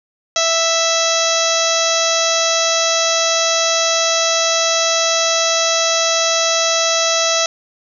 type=harmonic tone; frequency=659.3 Hz; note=E5; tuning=in tune; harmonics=1 / 2 / 3 / 4 / 5 / 6 / 7 / 8 / 9 / 10; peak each=-19 / -22 / -26 / -25 / -24 / -22 / -29 / -23 / -21 / -24 dBFS; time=0.36-7.46 s; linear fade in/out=2 ms; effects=none